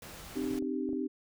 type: noise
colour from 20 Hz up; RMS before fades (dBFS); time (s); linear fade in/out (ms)
pink; -47; 0.02-0.59; 2
type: chord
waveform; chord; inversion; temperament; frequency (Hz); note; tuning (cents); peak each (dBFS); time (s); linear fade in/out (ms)
sine; C minor; none; equal with one note detuned; 261.6 / 305.1 / 392; C4 / Eb4 / G4; 0 / -34 / 0; -34 / -35 / -37; 0.35-1.08; 20
type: clicks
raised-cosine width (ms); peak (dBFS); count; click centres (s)
2; -34; 7; 0.368 / 0.442 / 0.512 / 0.543 / 0.624 / 0.891 / 0.931
effects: none